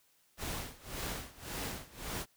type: noise with tremolo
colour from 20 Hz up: pink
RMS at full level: -38 dBFS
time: 0.37-2.26 s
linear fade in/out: 50 ms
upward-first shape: sine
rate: 1.8 Hz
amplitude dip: 90%
effects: white hiss -70 dBFS RMS until 2.36 s